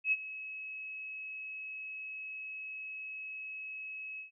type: tone with ADSR envelope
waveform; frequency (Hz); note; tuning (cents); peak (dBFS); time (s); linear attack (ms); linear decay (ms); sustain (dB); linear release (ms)
sine; 2571; E7; -44; -24; 0.04-4.31; 80; 38; -16; 120
effects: none